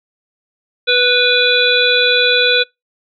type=harmonic tone; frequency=493 Hz; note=B4; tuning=3 cents flat; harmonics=1 / 3 / 5 / 7 / 8; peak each=-16 / -16 / -16 / -16 / -16 dBFS; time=0.87-2.64 s; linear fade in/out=20 ms; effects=noise-tail reverb RT60 0.2 s tail -26 dB re dry